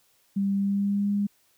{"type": "tone with pitch glide", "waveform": "sine", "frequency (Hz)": [197.7, 202.9], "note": ["G3", "G#3"], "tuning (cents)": [15, -40], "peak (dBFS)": -22, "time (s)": [0.36, 1.27], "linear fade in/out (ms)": 10, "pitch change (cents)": 45, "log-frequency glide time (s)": [0.56, 1.11], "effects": ["white hiss -65 dBFS RMS until 1.57 s"]}